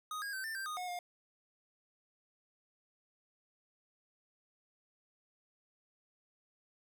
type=tone with pitch steps; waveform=square; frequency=1247 / 1633 / 1543 / 1787 / 1576 / 1236 / 726 / 710 Hz; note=D#6 / G#6 / G6 / A6 / G6 / D#6 / F#5 / F5; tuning=+3 / -30 / -28 / +26 / +9 / -12 / -33 / +28 cents; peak=-39 dBFS; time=0.11-0.99 s; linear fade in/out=2 ms; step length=110 ms; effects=none